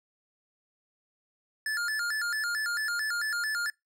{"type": "tone with vibrato", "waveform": "square", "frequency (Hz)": 1568, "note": "G6", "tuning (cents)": 0, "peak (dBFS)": -29, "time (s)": [1.66, 3.7], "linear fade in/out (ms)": 2, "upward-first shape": "square", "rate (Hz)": 4.5, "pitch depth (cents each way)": 180, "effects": ["noise-tail reverb RT60 0.2 s tail -25 dB re dry", "low-pass 12000 Hz 12 dB/octave"]}